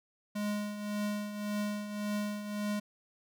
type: tone with tremolo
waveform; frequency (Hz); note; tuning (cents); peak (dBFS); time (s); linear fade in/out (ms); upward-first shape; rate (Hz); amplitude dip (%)
square; 207.7; G#3; 0; -31; 0.35-2.8; 10; triangle; 1.8; 65
effects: none